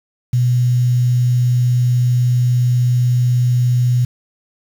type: tone with quantisation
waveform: sine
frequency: 123.47 Hz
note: B2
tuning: in tune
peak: -11 dBFS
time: 0.33-4.05 s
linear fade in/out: 5 ms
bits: 6
effects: none